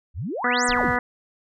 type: exponential two-way sweep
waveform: sine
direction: up then down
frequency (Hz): 61.74 to 9210 to 61.74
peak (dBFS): -26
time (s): 0.14-0.94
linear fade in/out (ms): 50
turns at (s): 0.66
type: harmonic tone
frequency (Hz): 245.8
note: B3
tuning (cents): -8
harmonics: 1 / 2 / 3 / 4 / 5 / 6 / 7 / 8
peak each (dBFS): -28 / -28 / -28 / -28 / -28 / -28 / -28 / -28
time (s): 0.44-0.99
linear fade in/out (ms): 5
type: noise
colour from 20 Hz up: brown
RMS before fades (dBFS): -36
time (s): 0.68-0.97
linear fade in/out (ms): 10
effects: none